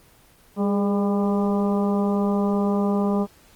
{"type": "harmonic tone with a mistuned harmonic", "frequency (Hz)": 200.5, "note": "G3", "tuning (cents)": 39, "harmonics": [1, 2, 3, 4, 5, 6], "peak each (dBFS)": [-20, -26, -30, -32, -34, -36], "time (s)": [0.56, 3.27], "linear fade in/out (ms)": 50, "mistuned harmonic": 2, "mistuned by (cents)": 43, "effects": ["pink hiss -54 dBFS RMS until 3.55 s", "Opus 24 kbps"]}